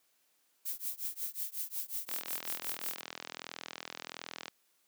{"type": "noise with tremolo", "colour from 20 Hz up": "violet", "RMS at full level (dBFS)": -35, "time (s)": [0.65, 3.01], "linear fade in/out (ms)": 10, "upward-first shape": "triangle", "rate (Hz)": 5.5, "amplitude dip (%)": 100}
{"type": "click train", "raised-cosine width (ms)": 0.2, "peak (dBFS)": -22, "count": 100, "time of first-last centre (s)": [2.09, 4.481], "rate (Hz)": 41.4}
{"effects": ["white hiss -73 dBFS RMS until 4.87 s", "high-pass 200 Hz 12 dB/octave"]}